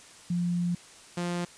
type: tone pair in turn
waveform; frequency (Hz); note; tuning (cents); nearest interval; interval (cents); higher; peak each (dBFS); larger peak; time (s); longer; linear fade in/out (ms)
sine / sawtooth; 174.9 / 174.9; F3 / F3; +3 / +3; unison; 0; neither; -25; neither; 0.3-0.75 / 1.17-1.45; first; 5
effects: white hiss -51 dBFS RMS until 1.57 s + resampled to 22050 Hz